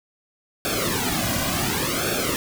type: noise with flanger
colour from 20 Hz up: pink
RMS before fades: -24 dBFS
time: 0.65-2.36 s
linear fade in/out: 0 ms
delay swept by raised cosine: 1 to 2.3 ms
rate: 0.69 Hz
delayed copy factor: -0.95
effects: none